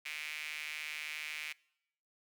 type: tone with high-pass filter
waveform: sawtooth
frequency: 152.4 Hz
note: D#3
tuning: 36 cents flat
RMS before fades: -42 dBFS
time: 0.05-1.53 s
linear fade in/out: 10 ms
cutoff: 2300 Hz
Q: 5.1
effects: noise-tail reverb RT60 0.8 s tail -23 dB re dry